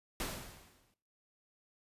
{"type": "noise with exponential decay", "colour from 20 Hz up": "pink", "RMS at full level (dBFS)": -36, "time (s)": [0.2, 0.94], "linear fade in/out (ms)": 1, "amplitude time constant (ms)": 160, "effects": ["noise-tail reverb RT60 0.5 s tail -18 dB re dry", "resampled to 32000 Hz"]}